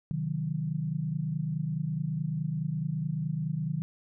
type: chord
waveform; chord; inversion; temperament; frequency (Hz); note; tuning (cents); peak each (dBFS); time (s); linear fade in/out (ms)
sine; C diminished; none; equal; 130.81 / 155.56 / 185; C3 / Eb3 / Gb3; 0 / 0 / 0; -36 / -30 / -36; 0.11-3.82; 0
effects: none